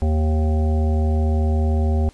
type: harmonic tone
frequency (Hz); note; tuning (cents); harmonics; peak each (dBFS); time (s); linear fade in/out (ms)
77.78; D#2; 0; 1 / 3 / 5 / 7 / 9 / 10; -16 / -26 / -30 / -33 / -35 / -36; 0.02-2.09; 0
effects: pink hiss -52 dBFS RMS until 2.13 s + resampled to 24000 Hz